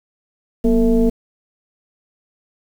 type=tone with frequency modulation; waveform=sine; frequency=238.2 Hz; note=A#3; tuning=38 cents sharp; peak=-11 dBFS; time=0.64-1.1 s; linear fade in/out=10 ms; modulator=212 Hz; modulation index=1.1; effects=7-bit